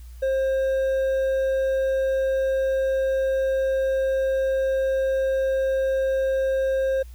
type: tone with hard clipping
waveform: triangle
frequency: 532 Hz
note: C5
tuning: 29 cents sharp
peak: -21 dBFS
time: 0.22-7.03 s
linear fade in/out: 10 ms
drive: 7 dB
effects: added 60 Hz sine -38 dBFS peak until 7.14 s + white hiss -57 dBFS RMS until 7.14 s